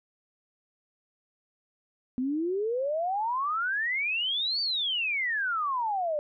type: exponential two-way sweep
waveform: sine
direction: up then down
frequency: 246.1 to 4639 to 578 Hz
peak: -26 dBFS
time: 2.18-6.19 s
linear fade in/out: 0 ms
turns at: 4.61 s
effects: none